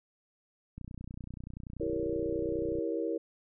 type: click train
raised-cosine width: 5 ms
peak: -30 dBFS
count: 62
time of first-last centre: 0.78-2.787 s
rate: 30.4 Hz
type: chord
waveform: sine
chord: E diminished seventh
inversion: none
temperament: equal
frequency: 329.6 / 392 / 466.2 / 554.4 Hz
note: E4 / G4 / Bb4 / Db5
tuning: 0 / 0 / 0 / 0 cents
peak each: -34 / -38 / -34 / -39 dBFS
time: 1.8-3.18 s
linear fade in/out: 10 ms
effects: none